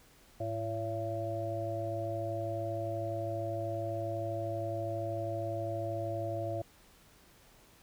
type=harmonic tone with a mistuned harmonic; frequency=112.5 Hz; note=A2; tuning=39 cents sharp; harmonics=1 / 3 / 5 / 6; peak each=-38 / -41 / -39 / -37 dBFS; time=0.4-6.62 s; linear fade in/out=5 ms; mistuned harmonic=1; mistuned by=-110 cents; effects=pink hiss -61 dBFS RMS until 7.82 s